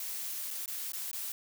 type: noise with dropouts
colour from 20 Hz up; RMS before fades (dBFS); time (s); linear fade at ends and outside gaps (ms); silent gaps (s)
blue; -38; 0-1.32; 2; 0.506-0.51 / 0.659-0.678 / 0.921-0.933 / 1.114-1.13
effects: none